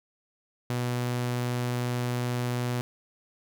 sawtooth tone, 122.6 Hz, B2, 12 cents flat, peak -23 dBFS, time 0.7-2.81 s, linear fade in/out 0 ms, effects none

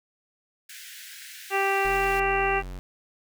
pink high-pass noise, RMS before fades -43 dBFS, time 0.69-2.2 s, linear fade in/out 5 ms, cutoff 1500 Hz, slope 96 dB/octave
harmonic tone, 392 Hz, G4, in tune, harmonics 1 / 2 / 3 / 4 / 5 / 6 / 7, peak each -27 / -26 / -31 / -32 / -31 / -35 / -30 dBFS, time 1.5-2.63 s, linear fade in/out 50 ms
square tone, 45.85 Hz, F#1, 15 cents flat, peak -35 dBFS, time 1.85-2.79 s, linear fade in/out 0 ms
effects none

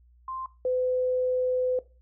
sine tone pair in turn, 1046.5 / 506.3 Hz, C6 / B4, 0 / +43 cents, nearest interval octave + minor second, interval 1257 cents, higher first, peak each -32 / -23 dBFS, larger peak second, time 0.28-0.46 / 0.65-1.79 s, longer second, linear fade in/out 2 ms, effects noise-tail reverb RT60 0.3 s tail -18 dB re dry + added 60 Hz sine -55 dBFS peak until 2.01 s

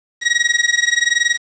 sawtooth tone with amplitude modulation, 1901 Hz, A#6, 33 cents sharp, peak -6 dBFS, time 0.21-1.38 s, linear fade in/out 50 ms, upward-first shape sine, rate 21.1 Hz, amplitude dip 90%, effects resampled to 16000 Hz + 7-bit

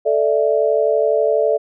sine chord, A suspended fourth, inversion none, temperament equal, 440 / 587.3 / 659.3 Hz, A4 / D5 / E5, 0 / 0 / 0 cents, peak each -17 / -17 / -19 dBFS, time 0.05-1.58 s, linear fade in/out 20 ms, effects none

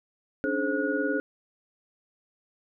sine tone cluster, 278.9 / 298.4 / 425.7 / 528 / 1452 Hz, C#4 / D4 / G#4 / C5 / F#6, +11 / +28 / +43 / +16 / -33 cents, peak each -31 dBFS, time 0.44-1.2 s, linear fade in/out 0 ms, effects none

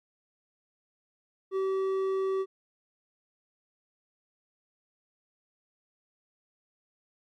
sine tone with hard clipping, 383.6 Hz, G4, 37 cents flat, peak -28 dBFS, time 1.51-2.46 s, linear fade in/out 50 ms, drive 6 dB, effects Opus 48 kbps

